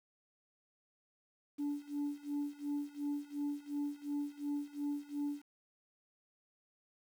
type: tone with tremolo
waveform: sine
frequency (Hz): 289.3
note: D4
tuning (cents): -26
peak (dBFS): -31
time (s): 1.58-5.43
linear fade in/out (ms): 20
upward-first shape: sine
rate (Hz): 2.8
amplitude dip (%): 95
effects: tanh soft clip ceiling -32 dBFS + 10-bit